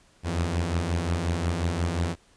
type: beating tone pair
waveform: sawtooth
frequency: 81.1 / 86.7 Hz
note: E2 / F2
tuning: -28 / -12 cents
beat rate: 5.6 Hz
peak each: -26 / -22 dBFS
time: 0.23-2.16 s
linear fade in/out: 50 ms
effects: pink hiss -60 dBFS RMS until 2.36 s + resampled to 22050 Hz